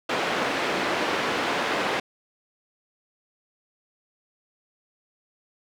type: band-pass noise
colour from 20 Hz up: pink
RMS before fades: -26 dBFS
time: 0.09-2 s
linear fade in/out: 5 ms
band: 340 to 2900 Hz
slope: 12 dB/octave
effects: none